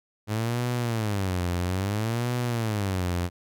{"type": "tone with vibrato", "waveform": "sawtooth", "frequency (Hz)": 103.83, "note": "G#2", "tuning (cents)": 0, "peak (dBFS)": -21, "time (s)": [0.27, 3.3], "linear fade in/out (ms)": 50, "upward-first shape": "sine", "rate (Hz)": 0.6, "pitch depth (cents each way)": 290, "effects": []}